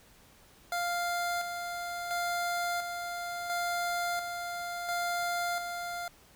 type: tone with tremolo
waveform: 25% pulse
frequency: 698.5 Hz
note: F5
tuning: in tune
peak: -26 dBFS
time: 0.72-6.08 s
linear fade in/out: 2 ms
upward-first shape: square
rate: 0.72 Hz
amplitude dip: 45%
effects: pink hiss -59 dBFS RMS until 6.35 s